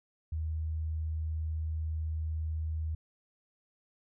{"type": "tone", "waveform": "sine", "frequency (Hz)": 79, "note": "D#2", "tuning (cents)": 27, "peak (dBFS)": -31, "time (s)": [0.32, 2.95], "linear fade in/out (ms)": 5, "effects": []}